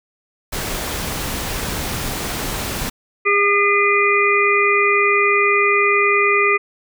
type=noise; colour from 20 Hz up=pink; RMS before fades=-24 dBFS; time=0.52-2.9 s; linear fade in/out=10 ms
type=harmonic tone; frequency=405.5 Hz; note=G#4; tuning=41 cents flat; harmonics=1 / 3 / 5 / 6; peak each=-18 / -18 / -18 / -18 dBFS; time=3.25-6.58 s; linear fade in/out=20 ms
effects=none